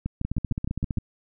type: two click trains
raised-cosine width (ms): 5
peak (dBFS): -15 / -15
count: 7 / 12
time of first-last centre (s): 0.06-0.983 / 0.25-0.974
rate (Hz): 6.5 / 15.2
effects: none